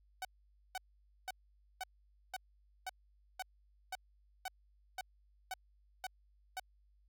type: tone bursts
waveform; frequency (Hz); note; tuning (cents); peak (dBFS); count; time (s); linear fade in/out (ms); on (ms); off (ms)
sawtooth; 751; F#5; +26; -35; 13; 0.22-6.597; 2; 29; 500
effects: added 50 Hz sine -66 dBFS peak until 7.08 s